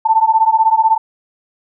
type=beating tone pair; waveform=sine; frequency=880 / 896 Hz; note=A5 / A5; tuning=0 / +31 cents; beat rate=16 Hz; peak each=-12 dBFS; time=0.05-0.98 s; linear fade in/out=10 ms; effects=none